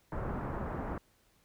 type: low-pass noise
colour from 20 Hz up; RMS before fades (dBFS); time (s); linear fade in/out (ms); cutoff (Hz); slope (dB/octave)
pink; -37; 0.12-0.98; 2; 1400; 24
effects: pink hiss -69 dBFS RMS until 1.44 s